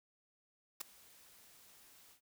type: noise with ADSR envelope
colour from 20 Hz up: white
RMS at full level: -38 dBFS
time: 0.8-2.21 s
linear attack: 13 ms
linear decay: 4 ms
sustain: -24 dB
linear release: 99 ms
effects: none